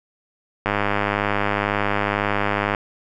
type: click train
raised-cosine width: 0.5 ms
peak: -5 dBFS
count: 214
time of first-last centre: 0.66-2.748 s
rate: 102 Hz
effects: none